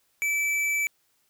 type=tone with tanh clipping; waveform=sine; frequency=2313 Hz; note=D7; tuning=27 cents flat; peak=-25 dBFS; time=0.22-0.87 s; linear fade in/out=0 ms; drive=16 dB; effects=white hiss -69 dBFS RMS until 1.29 s